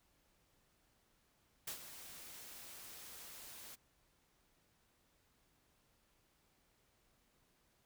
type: noise with ADSR envelope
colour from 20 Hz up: white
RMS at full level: -42 dBFS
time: 1.67-3.76 s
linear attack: 8 ms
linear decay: 93 ms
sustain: -11 dB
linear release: 20 ms
effects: pink hiss -75 dBFS RMS until 7.85 s